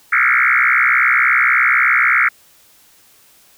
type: tone with frequency modulation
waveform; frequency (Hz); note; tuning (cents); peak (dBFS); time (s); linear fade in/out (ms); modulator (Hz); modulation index
sine; 1777; A6; +17; -10; 0.12-2.29; 10; 63.6; 7.6
effects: white hiss -50 dBFS RMS until 3.57 s